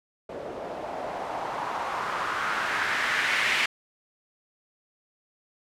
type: noise with low-pass filter sweep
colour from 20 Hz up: blue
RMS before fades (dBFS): -29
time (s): 0.29-3.66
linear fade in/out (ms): 5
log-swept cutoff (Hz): 500 to 2300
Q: 2.3
effects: none